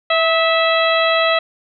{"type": "harmonic tone with a mistuned harmonic", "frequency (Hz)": 656, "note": "E5", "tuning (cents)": -9, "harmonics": [1, 2, 3, 4, 5, 6], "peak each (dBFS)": [-16, -19, -21, -22, -23, -24], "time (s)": [0.1, 1.39], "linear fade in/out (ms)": 5, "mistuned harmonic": 2, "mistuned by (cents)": -33, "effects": []}